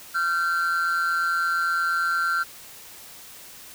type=tone pair together; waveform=triangle; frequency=1377 / 1545.6 Hz; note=F6 / G6; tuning=-25 / -25 cents; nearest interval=major second; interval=200 cents; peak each=-21 / -24 dBFS; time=0.14-2.44 s; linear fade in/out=20 ms; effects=white hiss -44 dBFS RMS until 3.74 s